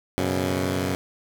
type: chord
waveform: 10% pulse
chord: F# suspended fourth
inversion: none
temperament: equal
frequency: 92.5 / 123.47 / 138.59 Hz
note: F#2 / B2 / C#3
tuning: 0 / 0 / 0 cents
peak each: -17 / -23 / -22 dBFS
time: 0.18-0.95 s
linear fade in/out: 0 ms
effects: none